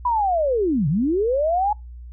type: linear two-way sweep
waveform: sine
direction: down then up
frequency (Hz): 1000 to 130.81 to 856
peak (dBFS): -17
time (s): 0.05-1.73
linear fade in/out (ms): 5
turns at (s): 0.88
effects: noise-tail reverb RT60 0.2 s tail -25 dB re dry + added 60 Hz sine -35 dBFS peak until 2.12 s